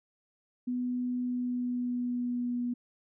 sine tone with pitch glide, 247.9 to 243.2 Hz, B3 to B3, +7 to -26 cents, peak -29 dBFS, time 0.67-2.74 s, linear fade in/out 10 ms, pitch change -33 cents, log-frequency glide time 1.21-2.63 s, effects none

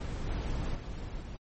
brown noise with level steps, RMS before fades -35 / -33 / -39 / -41 dBFS, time 0-1.37 s, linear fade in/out 10 ms, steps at 0.26 / 0.74 / 1.2 s, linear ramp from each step 20 ms, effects MP3 32 kbps

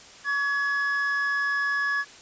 triangle tone pair together, 1129.9 / 1693 Hz, C#6 / G#6, +33 / +33 cents, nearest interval perfect fifth, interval 700 cents, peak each -29 / -22 dBFS, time 0.24-2.05 s, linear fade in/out 50 ms, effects white hiss -47 dBFS RMS until 2.21 s + resampled to 16000 Hz

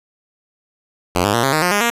5% pulse tone with pitch steps, 89.2 / 102.46 / 117.7 / 135.2 / 155.31 / 178.4 / 204.9 / 235.4 Hz, F2 / G#2 / A#2 / C#3 / D#3 / F3 / G#3 / A#3, +37 / -23 / +17 / -43 / -3 / +37 / -23 / +17 cents, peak -3 dBFS, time 1.15-1.902 s, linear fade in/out 5 ms, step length 94 ms, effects resampled to 32000 Hz + 7-bit

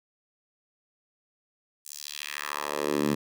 10% pulse tone with high-pass filter sweep, 73.5 Hz, D2, 2 cents sharp, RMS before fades -31 dBFS, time 1.85-3.15 s, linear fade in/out 10 ms, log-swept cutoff 8100 to 180 Hz, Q 1.6, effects none

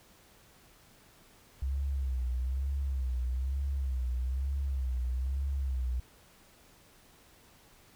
sine tone with vibrato, 65.41 Hz, C2, in tune, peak -29 dBFS, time 1.62-6 s, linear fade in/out 5 ms, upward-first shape sine, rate 1.1 Hz, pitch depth 99 cents each way, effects pink hiss -60 dBFS RMS until 7.95 s

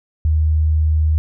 sine tone, 77.78 Hz, D#2, in tune, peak -12 dBFS, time 0.25-1.18 s, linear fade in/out 0 ms, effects none

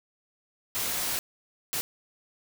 white noise bursts at uneven times, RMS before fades -30 dBFS, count 2, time 0.75-1.19 / 1.73-1.81 s, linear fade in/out 0 ms, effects none

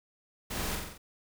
pink noise with echo, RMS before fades -36 dBFS, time 0.5-0.76 s, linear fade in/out 10 ms, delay 44 ms, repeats 5, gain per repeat -3 dB, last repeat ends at 0.98 s, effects none

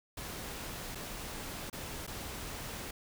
pink noise with dropouts, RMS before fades -42 dBFS, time 0.17-2.91 s, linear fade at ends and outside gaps 5 ms, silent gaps 0.95-0.954 / 1.7-1.728 / 2.067-2.075 s, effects none

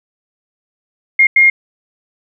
sine tone bursts at uneven times, 2132 Hz, C7, 32 cents sharp, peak -5 dBFS, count 2, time 1.19-1.27 / 1.36-1.5 s, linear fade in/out 5 ms, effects none

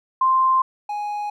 sine / triangle tone pair in turn, 1046.5 / 830.6 Hz, C6 / G#5, 0 / 0 cents, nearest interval major third, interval 400 cents, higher first, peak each -14 / -22 dBFS, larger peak first, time 0.21-0.62 / 0.89-1.3 s, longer neither, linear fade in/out 5 ms, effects none

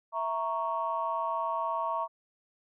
sine chord, A# diminished, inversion second, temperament equal, 659.3 / 932.3 / 1108.7 Hz, E5 / A#5 / C#6, 0 / 0 / 0 cents, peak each -34 / -32 / -32 dBFS, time 0.12-2.08 s, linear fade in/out 50 ms, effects tanh soft clip ceiling -19 dBFS

